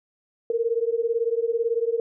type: beating tone pair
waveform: sine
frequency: 454.1 / 472.1 Hz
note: A#4 / A#4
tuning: -45 / +22 cents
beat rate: 18 Hz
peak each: -24 dBFS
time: 0.5-2 s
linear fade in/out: 2 ms
effects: none